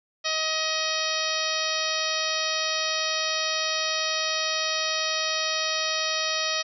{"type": "harmonic tone", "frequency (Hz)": 631, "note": "D#5", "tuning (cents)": 24, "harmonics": [1, 2, 3, 4, 5, 6, 7, 8, 9], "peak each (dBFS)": [-33, -33, -33, -33, -33, -33, -33, -33, -33], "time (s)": [0.24, 6.63], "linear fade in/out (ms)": 20, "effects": []}